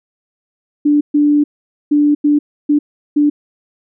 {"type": "tone bursts at uneven times", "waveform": "sine", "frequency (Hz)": 293.7, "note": "D4", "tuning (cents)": 0, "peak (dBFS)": -8, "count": 6, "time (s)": [[0.85, 1.01], [1.14, 1.44], [1.91, 2.15], [2.24, 2.39], [2.69, 2.79], [3.16, 3.3]], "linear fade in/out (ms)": 10, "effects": []}